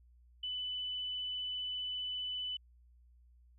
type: tone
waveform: sine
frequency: 2995 Hz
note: F#7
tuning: 20 cents sharp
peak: -36 dBFS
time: 0.43-2.57 s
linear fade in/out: 5 ms
effects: added 60 Hz sine -60 dBFS peak until 3.58 s